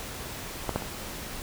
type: clicks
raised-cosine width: 1 ms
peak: -13 / -12 / -21 dBFS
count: 3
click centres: 0.693 / 0.76 / 0.822 s
effects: pink hiss -38 dBFS RMS until 1.42 s